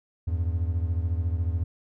triangle beating tone pair, 82.41 / 96.41 Hz, E2 / G2, 0 / -28 cents, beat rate 14 Hz, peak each -23 / -28 dBFS, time 0.27-1.64 s, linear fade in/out 10 ms, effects none

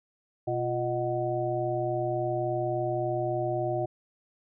harmonic tone with a mistuned harmonic, 123.47 Hz, B2, in tune, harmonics 1 / 3 / 5 / 6, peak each -33 / -31 / -31 / -33 dBFS, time 0.47-3.86 s, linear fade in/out 10 ms, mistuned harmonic 3, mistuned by -92 cents, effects none

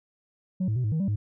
sine tone with pitch steps, 185.5 / 108.3 / 125.6 / 106.3 / 159 / 195.4 / 104.2 Hz, F#3 / A2 / B2 / G#2 / D#3 / G3 / G#2, +5 / -27 / +30 / +41 / +38 / -5 / +6 cents, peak -21 dBFS, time 0.6-1.16 s, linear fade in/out 10 ms, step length 80 ms, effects tanh soft clip ceiling -22 dBFS

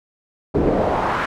brown noise with band-pass filter sweep, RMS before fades -19 dBFS, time 0.54-1.26 s, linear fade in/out 10 ms, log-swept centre 330 to 1500 Hz, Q 1.9, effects none

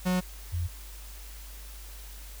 45% pulse / sine tone pair in turn, 182.4 / 86.91 Hz, F#3 / F2, -24 / -8 cents, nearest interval octave + minor second, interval 1284 cents, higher first, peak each -24 / -27 dBFS, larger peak first, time 0.05-0.21 / 0.52-0.68 s, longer neither, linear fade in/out 20 ms, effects added 50 Hz sine -42 dBFS peak until 2.4 s + white hiss -49 dBFS RMS until 2.4 s

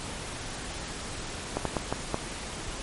slowing click train, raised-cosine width 1 ms, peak -12 dBFS, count 5, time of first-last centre 1.57-2.144 s, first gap 83 ms, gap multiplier 1.38, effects pink hiss -37 dBFS RMS until 2.82 s + MP3 48 kbps

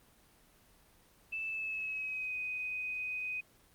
sine tone with pitch glide, 2637 to 2502 Hz, E7 to D#7, 0 to +9 cents, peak -35 dBFS, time 1.32-3.41 s, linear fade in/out 10 ms, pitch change -91 cents, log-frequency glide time 1.47-2.35 s, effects pink hiss -64 dBFS RMS until 3.74 s + Opus 24 kbps

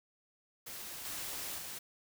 white noise with level steps, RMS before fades -45 / -41 / -44 dBFS, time 0.66-1.79 s, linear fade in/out 10 ms, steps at 1.05 / 1.58 s, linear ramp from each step 2 ms, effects none

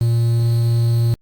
triangle tone with quantisation, 116.9 Hz, A#2, 5 cents sharp, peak -11 dBFS, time 0.01-1.14 s, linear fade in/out 0 ms, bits 6, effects Opus 24 kbps

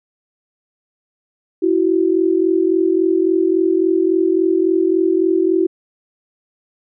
sine tone pair together, 331.6 / 375.2 Hz, E4 / F#4, +10 / +24 cents, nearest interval major second, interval 214 cents, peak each -15 dBFS, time 1.62-5.67 s, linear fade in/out 10 ms, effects none

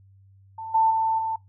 sine tone with level steps, 891 Hz, A5, 22 cents sharp, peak -32 / -16 / -20 / -24 dBFS, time 0.58-1.36 s, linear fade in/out 5 ms, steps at 0.74 / 0.9 / 1.18 s, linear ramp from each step 10 ms, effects noise-tail reverb RT60 0.2 s tail -22 dB re dry + added 97 Hz sine -51 dBFS peak until 1.48 s

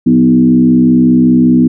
sine tone with frequency modulation, 246.9 Hz, B3, in tune, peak -4 dBFS, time 0.06-1.68 s, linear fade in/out 10 ms, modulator 65.3 Hz, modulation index 0.95, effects none

